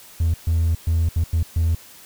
triangle tone bursts at uneven times, 82.41 Hz, E2, in tune, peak -13 dBFS, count 6, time 0.2-0.34 / 0.47-0.75 / 0.87-1.09 / 1.16-1.24 / 1.33-1.43 / 1.56-1.75 s, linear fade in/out 5 ms, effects tanh soft clip ceiling -11 dBFS + white hiss -45 dBFS RMS until 2.05 s

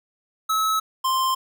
square tone pair in turn, 1294 / 1047.5 Hz, E6 / C6, -32 / +2 cents, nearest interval major third, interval 366 cents, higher first, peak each -20 dBFS, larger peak neither, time 0.49-0.8 / 1.04-1.35 s, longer neither, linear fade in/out 10 ms, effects none

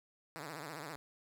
5% pulse tone with vibrato, 153 Hz, D#3, 29 cents flat, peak -32 dBFS, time 0.36-0.96 s, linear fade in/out 0 ms, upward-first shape triangle, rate 15 Hz, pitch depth 190 cents each way, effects none

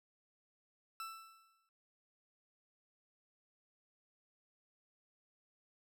40% pulse tone with exponential decay, 1327 Hz, E6, 11 cents sharp, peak -40 dBFS, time 1-1.69 s, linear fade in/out 1 ms, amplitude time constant 150 ms, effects none

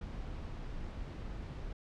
brown noise, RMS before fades -42 dBFS, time 0.01-1.73 s, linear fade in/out 5 ms, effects low-pass 5000 Hz 12 dB/octave

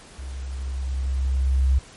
sine tone with level ramp, 66.2 Hz, C2, 21 cents sharp, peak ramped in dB -31 to -14 dBFS, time 0.18-1.79 s, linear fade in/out 10 ms, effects pink hiss -46 dBFS RMS until 1.96 s + MP3 48 kbps

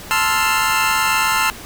25% pulse chord, F major seventh, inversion first, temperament equal, 880 / 1046.5 / 1318.5 / 1396.9 Hz, A5 / C6 / E6 / F6, 0 / 0 / 0 / 0 cents, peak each -17 dBFS, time 0.11-1.5 s, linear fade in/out 0 ms, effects pink hiss -35 dBFS RMS until 1.65 s

